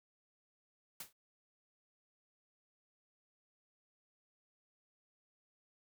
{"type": "noise with exponential decay", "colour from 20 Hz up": "white", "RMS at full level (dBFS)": -41, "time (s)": [1, 1.13], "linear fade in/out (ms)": 5, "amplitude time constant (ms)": 28, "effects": []}